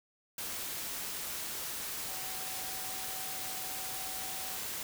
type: tone in noise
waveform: sine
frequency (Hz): 757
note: F#5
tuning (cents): +39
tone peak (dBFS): -48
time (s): 2.08-4.57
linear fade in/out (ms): 2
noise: white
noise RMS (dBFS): -39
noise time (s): 0.38-4.83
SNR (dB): -12
effects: none